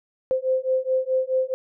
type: beating tone pair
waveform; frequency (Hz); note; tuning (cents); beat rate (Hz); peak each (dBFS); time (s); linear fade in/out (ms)
sine; 517 / 521.7; C5 / C5; -21 / -5; 4.7; -23; 0.31-1.54; 0
effects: none